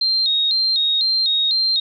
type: tone with vibrato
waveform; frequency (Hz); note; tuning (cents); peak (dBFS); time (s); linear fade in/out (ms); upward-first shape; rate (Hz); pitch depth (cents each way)
sine; 3951; B7; 0; -15; 0.01-1.8; 5; square; 2; 90
effects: none